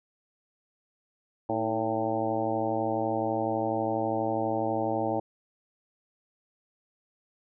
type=harmonic tone with a mistuned harmonic; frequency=112.1 Hz; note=A2; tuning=33 cents sharp; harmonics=1 / 2 / 3 / 4 / 5 / 6 / 7 / 8; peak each=-38 / -37 / -32 / -36 / -32 / -34 / -32 / -37 dBFS; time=1.49-5.2 s; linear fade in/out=5 ms; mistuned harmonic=3; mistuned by=-66 cents; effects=none